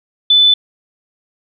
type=tone; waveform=sine; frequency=3502 Hz; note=A7; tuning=9 cents flat; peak=-6 dBFS; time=0.3-0.54 s; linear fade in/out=5 ms; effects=none